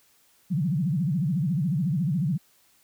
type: tone with vibrato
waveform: sine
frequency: 161.5 Hz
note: E3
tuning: 35 cents flat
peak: -22 dBFS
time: 0.5-2.38 s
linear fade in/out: 20 ms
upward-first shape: sine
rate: 14 Hz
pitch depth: 300 cents each way
effects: white hiss -62 dBFS RMS until 2.83 s